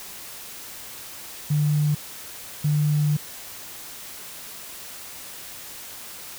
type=tone bursts at uneven times; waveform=triangle; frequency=149.4 Hz; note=D3; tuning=30 cents sharp; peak=-14 dBFS; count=2; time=1.5-1.95 / 2.64-3.17 s; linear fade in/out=10 ms; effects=tanh soft clip ceiling -16 dBFS + white hiss -39 dBFS RMS until 6.38 s